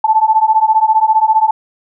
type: beating tone pair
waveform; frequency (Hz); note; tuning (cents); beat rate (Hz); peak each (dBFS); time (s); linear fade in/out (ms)
sine; 868 / 883; A5 / A5; -24 / +6; 15; -11; 0.04-1.51; 5
effects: none